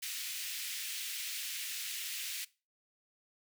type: high-pass noise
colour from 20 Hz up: pink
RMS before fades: -40 dBFS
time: 0.02-2.45 s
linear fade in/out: 10 ms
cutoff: 2200 Hz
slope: 24 dB/octave
effects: noise-tail reverb RT60 0.3 s tail -20 dB re dry